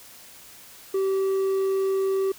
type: tone with hard clipping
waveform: sine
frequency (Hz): 386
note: G4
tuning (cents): -27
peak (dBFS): -22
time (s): 0.94-2.32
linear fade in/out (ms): 5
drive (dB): 3
effects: white hiss -47 dBFS RMS until 2.38 s